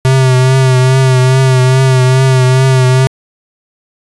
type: tone with vibrato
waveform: square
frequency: 130.1 Hz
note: C3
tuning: 9 cents flat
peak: -6 dBFS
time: 0.05-3.07 s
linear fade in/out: 0 ms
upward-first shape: triangle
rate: 2.4 Hz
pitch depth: 42 cents each way
effects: resampled to 24000 Hz